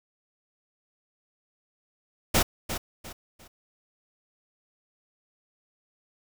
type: noise with echo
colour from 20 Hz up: pink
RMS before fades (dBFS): -21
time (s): 2.34-2.43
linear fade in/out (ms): 10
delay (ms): 350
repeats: 3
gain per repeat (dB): -10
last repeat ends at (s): 3.48
effects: none